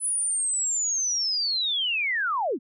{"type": "linear sweep", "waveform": "sine", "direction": "down", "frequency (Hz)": [10100, 196], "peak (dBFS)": -23, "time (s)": [0, 2.59], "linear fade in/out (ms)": 50, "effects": []}